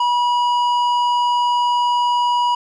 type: tone with tanh clipping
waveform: sine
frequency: 970 Hz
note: B5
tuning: 31 cents flat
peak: -16 dBFS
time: 0-2.55 s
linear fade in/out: 5 ms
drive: 10 dB
effects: none